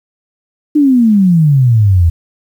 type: exponential sweep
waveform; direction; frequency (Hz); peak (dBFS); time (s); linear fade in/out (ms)
sine; down; 306.6 to 80.5; -5; 0.75-2.1; 10
effects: 7-bit